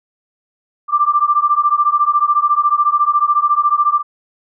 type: beating tone pair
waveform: sine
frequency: 1174.7 / 1188.7 Hz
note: D6 / D6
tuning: 0 / +21 cents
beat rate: 14 Hz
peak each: -14 dBFS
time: 0.88-4.03 s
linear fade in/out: 50 ms
effects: none